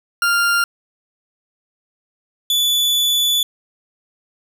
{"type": "tone pair in turn", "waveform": "40% pulse", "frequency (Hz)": [1396.9, 3464], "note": ["F6", "A7"], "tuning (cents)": [0, -28], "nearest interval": "octave + major third", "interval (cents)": 1572, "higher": "second", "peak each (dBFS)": [-13, -13], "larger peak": "neither", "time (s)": [[0.22, 0.64], [2.5, 3.43]], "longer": "second", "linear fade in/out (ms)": 2, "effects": []}